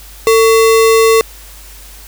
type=tone with sample-and-hold; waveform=sine; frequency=450 Hz; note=A4; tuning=39 cents sharp; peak=-5 dBFS; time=0.27-1.21 s; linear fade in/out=0 ms; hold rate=1575 Hz; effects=added 50 Hz sine -35 dBFS peak until 2.07 s + white hiss -37 dBFS RMS until 2.07 s